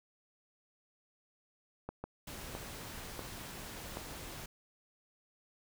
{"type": "clicks", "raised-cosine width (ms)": 1, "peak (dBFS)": -26, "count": 5, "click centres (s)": [1.89, 2.04, 2.551, 3.193, 3.971]}
{"type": "noise", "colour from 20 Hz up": "pink", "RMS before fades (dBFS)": -46, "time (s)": [2.27, 4.46], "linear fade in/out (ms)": 5}
{"effects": []}